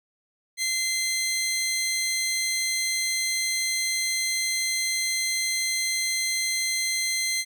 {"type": "tone pair together", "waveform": "15% pulse", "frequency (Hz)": [2068, 3283], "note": ["C7", "G#7"], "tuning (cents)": [-21, -21], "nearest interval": "minor sixth", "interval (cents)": 800, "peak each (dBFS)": [-18, -30], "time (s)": [0.57, 7.45], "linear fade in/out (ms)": 50, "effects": []}